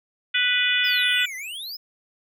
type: harmonic tone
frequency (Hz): 493.9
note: B4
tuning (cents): 0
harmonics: 3 / 4 / 5 / 6 / 7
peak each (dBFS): -25 / -25 / -25 / -25 / -25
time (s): 0.34-1.26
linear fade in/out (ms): 10
type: exponential two-way sweep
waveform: square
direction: down then up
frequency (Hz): 5260 to 1975.5 to 5260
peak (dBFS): -32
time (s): 0.84-1.77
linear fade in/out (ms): 10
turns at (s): 1.36
effects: none